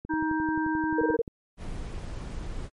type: click train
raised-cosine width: 3 ms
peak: -25 dBFS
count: 15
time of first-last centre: 0.05-1.278 s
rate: 11.4 Hz
type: harmonic tone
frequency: 314.7 Hz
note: D#4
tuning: 20 cents sharp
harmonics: 1 / 3 / 5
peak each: -26 / -31 / -33 dBFS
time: 0.09-1.17 s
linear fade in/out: 20 ms
type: tone bursts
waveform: sine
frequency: 464.2 Hz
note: A#4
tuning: 7 cents flat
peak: -21 dBFS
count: 5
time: 0.98-1.218 s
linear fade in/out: 5 ms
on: 30 ms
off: 22 ms
type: noise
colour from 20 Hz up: brown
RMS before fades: -35 dBFS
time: 1.57-2.7 s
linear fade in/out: 50 ms
effects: MP3 48 kbps